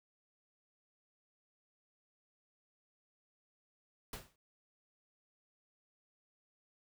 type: noise with exponential decay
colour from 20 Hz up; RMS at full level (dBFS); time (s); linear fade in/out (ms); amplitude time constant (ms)
pink; -41; 4.13-4.36; 2; 48
effects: none